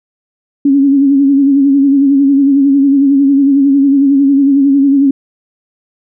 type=tone with vibrato; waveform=sine; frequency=277.2 Hz; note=C#4; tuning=in tune; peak=-5 dBFS; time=0.65-5.11 s; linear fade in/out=5 ms; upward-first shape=sine; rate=11 Hz; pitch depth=51 cents each way; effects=none